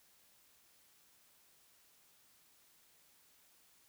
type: silence
effects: white hiss -68 dBFS RMS until 3.88 s